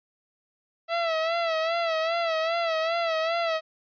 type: tone with vibrato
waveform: sawtooth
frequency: 659 Hz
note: E5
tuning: 1 cent flat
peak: -20 dBFS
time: 0.88-3.61 s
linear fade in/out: 50 ms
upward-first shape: sine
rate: 2.5 Hz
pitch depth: 63 cents each way
effects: resampled to 11025 Hz